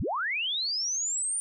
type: linear sweep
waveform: sine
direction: up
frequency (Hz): 32.8 to 9210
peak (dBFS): -27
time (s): 0-1.4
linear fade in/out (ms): 0
effects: none